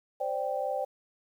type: chord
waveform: sine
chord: C suspended second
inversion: none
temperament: equal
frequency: 523.3 / 587.3 / 784 Hz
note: C5 / D5 / G5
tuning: 0 / 0 / 0 cents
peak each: -33 dBFS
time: 0.2-0.85 s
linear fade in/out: 10 ms
effects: 10-bit